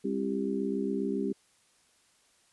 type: harmonic tone with a mistuned harmonic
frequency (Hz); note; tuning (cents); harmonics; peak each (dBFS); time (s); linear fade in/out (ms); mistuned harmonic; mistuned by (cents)
67.4; C#2; -48; 3 / 4 / 5 / 6; -33 / -33 / -38 / -33; 0.04-1.33; 10; 6; -44
effects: white hiss -66 dBFS RMS until 2.52 s + resampled to 24000 Hz